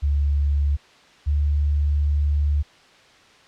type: tone pair in turn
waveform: sine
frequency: 71.7 / 73.04 Hz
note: D2 / D2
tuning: -41 / -9 cents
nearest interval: unison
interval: 32 cents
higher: second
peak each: -17 dBFS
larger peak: neither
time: 0.02-0.77 / 1.26-2.63 s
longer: second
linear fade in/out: 20 ms
effects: white hiss -51 dBFS RMS until 3.47 s + low-pass 4000 Hz 12 dB/octave